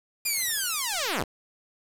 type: linear sweep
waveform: 5% pulse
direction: down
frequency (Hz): 2452 to 53.4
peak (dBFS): -15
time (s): 0.25-1.24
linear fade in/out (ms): 10
effects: resampled to 32000 Hz + 7-bit